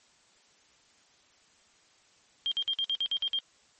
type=tone bursts; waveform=sine; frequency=3196 Hz; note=G7; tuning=33 cents sharp; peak=-26 dBFS; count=9; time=2.46-3.388 s; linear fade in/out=0 ms; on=56 ms; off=53 ms; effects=white hiss -63 dBFS RMS until 3.79 s + MP3 32 kbps